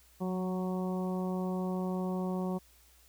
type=harmonic tone with a mistuned harmonic; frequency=185 Hz; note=F#3; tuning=in tune; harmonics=1 / 2 / 3 / 4 / 5 / 6; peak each=-32 / -38 / -42 / -44 / -46 / -48 dBFS; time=0.2-2.59 s; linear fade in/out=20 ms; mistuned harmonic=1; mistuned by=-17 cents; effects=added 60 Hz sine -63 dBFS peak until 3.08 s + white hiss -63 dBFS RMS until 3.08 s